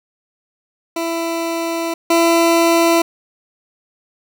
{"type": "tone pair in turn", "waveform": "20% pulse", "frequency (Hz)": [333, 335.1], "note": ["E4", "E4"], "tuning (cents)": [18, 29], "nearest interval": "unison", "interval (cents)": 11, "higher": "second", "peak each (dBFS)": [-14, -6], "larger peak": "second", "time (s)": [[0.96, 1.94], [2.1, 3.02]], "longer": "first", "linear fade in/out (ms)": 5, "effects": []}